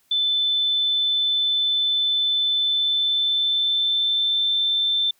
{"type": "tone with pitch glide", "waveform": "sine", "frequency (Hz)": [3520, 3551], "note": ["A7", "A7"], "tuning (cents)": [0, 15], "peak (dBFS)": -18, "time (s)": [0.11, 5.11], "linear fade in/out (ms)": 5, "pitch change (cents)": 15, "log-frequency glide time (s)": [2.56, 4.55], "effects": ["white hiss -63 dBFS RMS until 5.19 s"]}